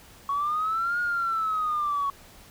sine linear two-way sweep, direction up then down, 1108.7 to 1438 to 1108.7 Hz, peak -23 dBFS, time 0.29-2.1 s, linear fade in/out 2 ms, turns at 1 s, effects tanh soft clip ceiling -19 dBFS + pink hiss -51 dBFS RMS until 2.5 s

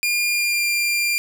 sawtooth tone with pitch glide, 2413 to 2388 Hz, D7 to D7, +46 to +28 cents, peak -15 dBFS, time 0.03-1.18 s, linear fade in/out 0 ms, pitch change -18 cents, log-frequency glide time 0.29-0.66 s, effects none

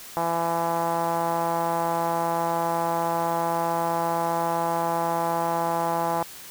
5% pulse tone with low-pass filter, 167.8 Hz, E3, 31 cents sharp, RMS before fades -25 dBFS, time 0.17-6.23 s, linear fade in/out 0 ms, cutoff 870 Hz, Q 3, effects white hiss -42 dBFS RMS until 6.5 s

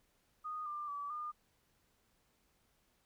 sine tone with pitch steps, 1236 / 1192 / 1150 / 1212 Hz, D#6 / D6 / D6 / D#6, -12 / +25 / -37 / -46 cents, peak -39 dBFS, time 0.44-1.32 s, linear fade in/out 20 ms, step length 220 ms, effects pink hiss -75 dBFS RMS until 3.05 s

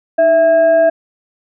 sine tone with frequency modulation, 659.3 Hz, E5, in tune, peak -7 dBFS, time 0.18-0.9 s, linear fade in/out 10 ms, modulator 969 Hz, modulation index 0.33, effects none

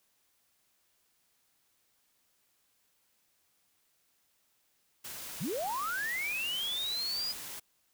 white noise, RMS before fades -43 dBFS, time 5.04-7.6 s, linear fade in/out 10 ms
sine linear sweep, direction up, 112.9 to 5000 Hz, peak -32 dBFS, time 5.4-7.33 s, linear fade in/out 20 ms
effects white hiss -73 dBFS RMS until 7.93 s

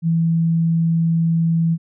sine tone, 165.2 Hz, E3, 4 cents sharp, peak -14 dBFS, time 0.02-1.78 s, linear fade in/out 50 ms, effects none

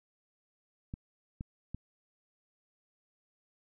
clicks, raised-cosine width 5 ms, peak -26 dBFS, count 3, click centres 0.939 / 1.409 / 1.746 s, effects none

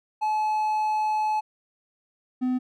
triangle tone pair in turn, 858 / 253.4 Hz, A5 / B3, -44 / +45 cents, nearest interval octave + major sixth, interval 2111 cents, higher first, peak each -20 dBFS, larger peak neither, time 0.21-1.41 / 2.41-2.59 s, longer first, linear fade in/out 20 ms, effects none

